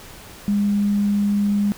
sine tone, 203.9 Hz, G#3, 32 cents flat, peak -16 dBFS, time 0.48-1.72 s, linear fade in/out 0 ms, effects pink hiss -41 dBFS RMS until 1.77 s

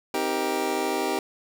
25% pulse chord, C minor seventh, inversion none, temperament just, 261.6 / 314 / 392.4 / 470.9 Hz, C4 / Eb4 / G4 / Bb4, 0 / +16 / +2 / +18 cents, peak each -29 / -27 / -24 / -29 dBFS, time 0.14-1.19 s, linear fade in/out 2 ms, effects none

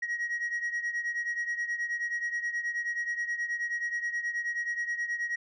sine beating tone pair, 1894 / 1903.4 Hz, A#6 / A#6, +27 / +36 cents, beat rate 9.4 Hz, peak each -29 / -33 dBFS, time 0.02-5.36 s, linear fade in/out 10 ms, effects tanh soft clip ceiling -27 dBFS

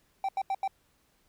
triangle tone bursts, 777 Hz, G5, 16 cents flat, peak -25 dBFS, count 4, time 0.24-0.677 s, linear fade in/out 2 ms, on 47 ms, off 83 ms, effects pink hiss -69 dBFS RMS until 1.28 s

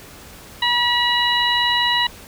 harmonic tone with a mistuned harmonic, 965 Hz, B5, 40 cents flat, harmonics 1 / 2 / 3 / 4, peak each -21 / -21 / -21 / -21 dBFS, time 0.62-2.07 s, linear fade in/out 5 ms, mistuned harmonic 4, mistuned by +29 cents, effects pink hiss -41 dBFS RMS until 2.27 s

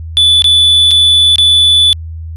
triangle tone with dropouts, 3472 Hz, A7, 24 cents flat, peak -3 dBFS, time 0.17-1.93 s, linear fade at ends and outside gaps 0 ms, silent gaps 0.421-0.443 / 0.909-0.914 / 1.358-1.383 s, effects added 81 Hz sine -21 dBFS peak until 2.36 s + resampled to 32000 Hz

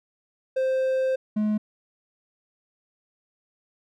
triangle tone pair in turn, 523.3 / 212.4 Hz, C5 / G#3, 0 / +39 cents, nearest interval octave + major third, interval 1561 cents, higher first, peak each -19 dBFS, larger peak neither, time 0.56-1.16 / 1.36-1.58 s, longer first, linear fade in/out 10 ms, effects none

